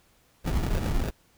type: noise with sample-and-hold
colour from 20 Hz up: brown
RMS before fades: -26 dBFS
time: 0.44-1.11 s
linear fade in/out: 20 ms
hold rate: 1050 Hz
effects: pink hiss -63 dBFS RMS until 1.37 s